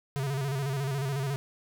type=tone with vibrato; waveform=square; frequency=137.2 Hz; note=C#3; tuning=17 cents flat; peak=-29 dBFS; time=0.16-1.36 s; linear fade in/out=0 ms; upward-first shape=square; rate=14 Hz; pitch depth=67 cents each way; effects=10-bit